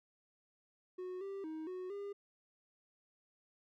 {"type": "tone with pitch steps", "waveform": "triangle", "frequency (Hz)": [366.5, 392.7, 315.5, 367.8, 402.9], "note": ["F#4", "G4", "D#4", "F#4", "G4"], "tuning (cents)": [-16, 3, 24, -10, 48], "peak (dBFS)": -39, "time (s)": [0.98, 2.13], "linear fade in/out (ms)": 10, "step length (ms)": 230, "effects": []}